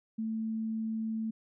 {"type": "tone", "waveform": "sine", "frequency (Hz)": 221.7, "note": "A3", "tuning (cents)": 13, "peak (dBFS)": -31, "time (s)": [0.18, 1.31], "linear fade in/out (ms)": 10, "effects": []}